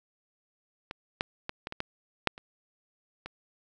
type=clicks; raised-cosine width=0.3 ms; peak=-21 / -11 / -17 / -19 / -21 / -15 / -6 / -28 / -23 dBFS; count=9; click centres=0.911 / 1.209 / 1.494 / 1.671 / 1.724 / 1.804 / 2.273 / 2.379 / 3.26 s; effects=none